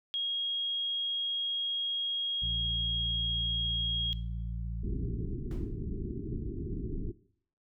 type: tone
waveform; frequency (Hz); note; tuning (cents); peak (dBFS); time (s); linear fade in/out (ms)
sine; 3275; G#7; -25; -30; 0.14-4.13; 0
type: harmonic tone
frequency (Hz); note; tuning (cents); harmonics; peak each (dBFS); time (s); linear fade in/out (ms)
57; A#1; -38; 1 / 2 / 3; -35 / -41 / -45; 2.42-5.26; 5
type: low-pass noise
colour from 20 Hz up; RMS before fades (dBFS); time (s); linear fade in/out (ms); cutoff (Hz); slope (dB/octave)
pink; -36; 4.83-7.12; 10; 410; 96
type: noise with exponential decay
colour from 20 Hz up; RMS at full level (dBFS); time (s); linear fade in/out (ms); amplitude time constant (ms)
brown; -39; 5.51-5.83; 1; 68
effects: noise-tail reverb RT60 0.6 s tail -18 dB re dry